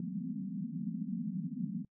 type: band-pass noise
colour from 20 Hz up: pink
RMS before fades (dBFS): -38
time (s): 0-1.85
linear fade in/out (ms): 2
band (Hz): 160 to 250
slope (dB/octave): 96
effects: noise-tail reverb RT60 0.1 s tail -26 dB re dry